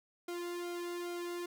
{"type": "tone with flanger", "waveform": "sawtooth", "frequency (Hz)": 349.2, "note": "F4", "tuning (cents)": 0, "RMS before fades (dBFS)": -40, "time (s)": [0.28, 1.46], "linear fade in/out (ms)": 5, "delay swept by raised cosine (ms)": [1.1, 1.63], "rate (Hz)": 2.4, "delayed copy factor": -0.9, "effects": []}